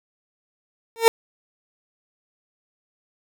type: tone with exponential growth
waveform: 30% pulse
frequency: 456.5 Hz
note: A#4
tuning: 36 cents flat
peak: -4 dBFS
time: 0.96-1.08 s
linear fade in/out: 0 ms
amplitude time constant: 26 ms
effects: none